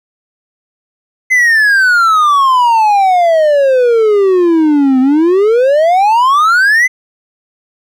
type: exponential two-way sweep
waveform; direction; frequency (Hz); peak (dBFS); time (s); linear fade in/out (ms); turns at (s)
triangle; down then up; 2063 to 254.3 to 2063; -4; 1.3-6.88; 20; 5
effects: none